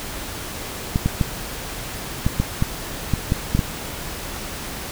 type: clicks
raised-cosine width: 5 ms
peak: -5 dBFS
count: 10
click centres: 0.959 / 1.06 / 1.212 / 2.265 / 2.4 / 2.624 / 3.137 / 3.321 / 3.55 / 3.592 s
effects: pink hiss -31 dBFS RMS until 4.91 s